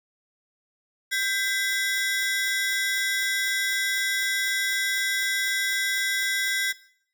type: ring-modulated tone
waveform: sawtooth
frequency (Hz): 1796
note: A6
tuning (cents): +35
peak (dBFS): -17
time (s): 1.11-6.73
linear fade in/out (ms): 20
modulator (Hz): 219
effects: noise-tail reverb RT60 0.6 s tail -18 dB re dry